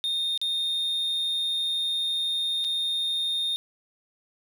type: tone with dropouts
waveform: sine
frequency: 3666 Hz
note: A#7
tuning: 30 cents flat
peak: -22 dBFS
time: 0.04-3.56 s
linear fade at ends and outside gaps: 0 ms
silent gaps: 0.376-0.415 / 2.643-2.647 s
effects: tanh soft clip ceiling -23 dBFS + 8-bit